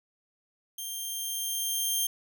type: tone with level ramp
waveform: 10% pulse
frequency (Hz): 3178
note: G7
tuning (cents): +23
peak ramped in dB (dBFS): -27 to -17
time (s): 0.78-2.07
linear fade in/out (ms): 5
effects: none